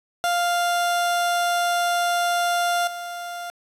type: tone with level steps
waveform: 30% pulse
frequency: 698.5 Hz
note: F5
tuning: in tune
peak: -17 / -28 dBFS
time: 0.24-3.5 s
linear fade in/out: 0 ms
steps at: 2.87 s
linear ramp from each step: 5 ms
effects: resampled to 32000 Hz + 8-bit